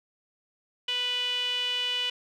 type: tone with band-pass filter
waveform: sawtooth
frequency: 493.8 Hz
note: B4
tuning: in tune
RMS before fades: -29 dBFS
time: 0.88-2.1 s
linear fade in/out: 5 ms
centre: 3000 Hz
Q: 8.2
effects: none